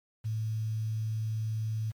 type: tone with quantisation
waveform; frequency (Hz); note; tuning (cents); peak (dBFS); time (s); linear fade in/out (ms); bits
sine; 109.9; A2; -2; -29; 0.24-1.92; 20; 9
effects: MP3 96 kbps